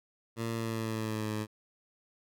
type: tone with pitch glide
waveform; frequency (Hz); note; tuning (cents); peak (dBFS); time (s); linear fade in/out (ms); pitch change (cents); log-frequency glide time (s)
15% pulse; 114.6 to 107.54; A#2 to A2; -29 to -39; -26; 0.36-1.47; 50; -110; 0.53-1.32
effects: none